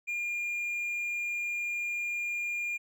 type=tone; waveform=triangle; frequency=2411 Hz; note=D7; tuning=45 cents sharp; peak=-29 dBFS; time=0.07-2.78 s; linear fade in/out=20 ms; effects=none